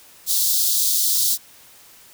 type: high-pass noise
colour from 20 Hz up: white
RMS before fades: -19 dBFS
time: 0.26-1.38 s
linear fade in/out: 50 ms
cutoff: 3600 Hz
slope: 48 dB/octave
effects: white hiss -48 dBFS RMS until 2.13 s